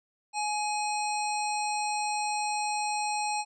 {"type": "harmonic tone with a mistuned harmonic", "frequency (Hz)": 840, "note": "G#5", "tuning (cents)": 19, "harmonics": [1, 3, 5, 7, 9, 10], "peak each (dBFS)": [-29, -36, -39, -42, -41, -41], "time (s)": [0.33, 3.45], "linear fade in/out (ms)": 50, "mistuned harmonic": 7, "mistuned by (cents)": -82, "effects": []}